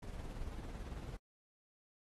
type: noise with tremolo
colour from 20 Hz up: brown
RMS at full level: -43 dBFS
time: 0.02-1.17 s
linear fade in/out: 10 ms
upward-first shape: triangle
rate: 18 Hz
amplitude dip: 50%
effects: AAC 32 kbps